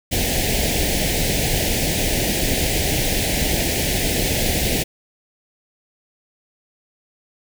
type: band-stop noise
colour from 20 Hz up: pink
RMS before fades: -20 dBFS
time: 0.11-4.84 s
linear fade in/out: 20 ms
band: 780 to 1800 Hz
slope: 48 dB/octave
effects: none